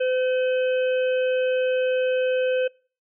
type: harmonic tone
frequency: 511 Hz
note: C5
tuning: 41 cents flat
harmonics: 1 / 3 / 5 / 6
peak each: -20 / -33 / -34 / -40 dBFS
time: 0-2.68 s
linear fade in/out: 10 ms
effects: noise-tail reverb RT60 0.4 s tail -25 dB re dry